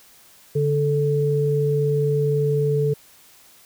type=tone pair together; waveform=sine; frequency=144.6 / 438.1 Hz; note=D3 / A4; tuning=-27 / -7 cents; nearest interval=octave + perfect fifth; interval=1920 cents; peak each=-20 dBFS; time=0.55-2.94 s; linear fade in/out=10 ms; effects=white hiss -51 dBFS RMS until 3.65 s